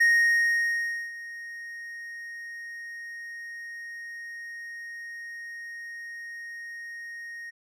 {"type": "tone with ADSR envelope", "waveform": "triangle", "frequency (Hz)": 1864.7, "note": "A#6", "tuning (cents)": 0, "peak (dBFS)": -15, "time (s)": [0, 7.51], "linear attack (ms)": 12, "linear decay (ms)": 1100, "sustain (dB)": -20, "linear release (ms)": 19, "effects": []}